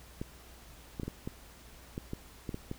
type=clicks; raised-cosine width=3 ms; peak=-23 dBFS; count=10; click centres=0.215 / 0.998 / 1.033 / 1.08 / 1.275 / 1.979 / 2.134 / 2.492 / 2.544 / 2.714 s; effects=added 60 Hz sine -55 dBFS peak until 2.78 s + pink hiss -55 dBFS RMS until 2.78 s